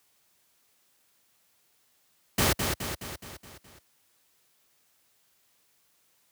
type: noise with echo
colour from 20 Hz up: pink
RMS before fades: -23 dBFS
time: 2.38-2.53 s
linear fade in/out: 5 ms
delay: 210 ms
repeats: 6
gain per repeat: -5 dB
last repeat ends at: 3.79 s
effects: white hiss -68 dBFS RMS until 6.31 s + high-pass 60 Hz 12 dB/octave